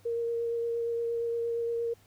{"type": "tone with vibrato", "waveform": "sine", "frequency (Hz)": 466.2, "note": "A#4", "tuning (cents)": 0, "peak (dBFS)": -28, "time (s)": [0.05, 1.94], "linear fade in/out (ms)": 10, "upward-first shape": "sine", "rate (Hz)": 8.6, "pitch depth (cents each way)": 11, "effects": ["added 100 Hz sine -60 dBFS peak until 2.06 s", "pink hiss -63 dBFS RMS until 2.06 s"]}